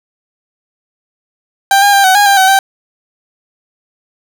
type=tone with pitch steps; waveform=30% pulse; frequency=788 / 809 / 793 / 752 / 819 / 794 / 759 / 779 Hz; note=G5 / G#5 / G5 / F#5 / G#5 / G5 / F#5 / G5; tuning=+9 / -46 / +20 / +28 / -24 / +22 / +44 / -11 cents; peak=-3 dBFS; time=1.71-2.59 s; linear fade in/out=2 ms; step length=110 ms; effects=none